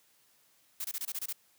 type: noise bursts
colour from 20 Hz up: blue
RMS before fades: -36 dBFS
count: 8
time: 0.8-1.328 s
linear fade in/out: 5 ms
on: 45 ms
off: 24 ms
effects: white hiss -67 dBFS RMS until 1.58 s + high-pass 80 Hz 12 dB/octave